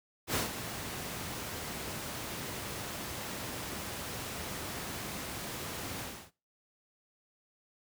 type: noise with ADSR envelope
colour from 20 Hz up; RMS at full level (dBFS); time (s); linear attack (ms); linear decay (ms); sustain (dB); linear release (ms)
pink; -29; 0.27-6.31; 78; 140; -10; 300
effects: noise-tail reverb RT60 0.3 s tail -20 dB re dry + high-pass 80 Hz 12 dB/octave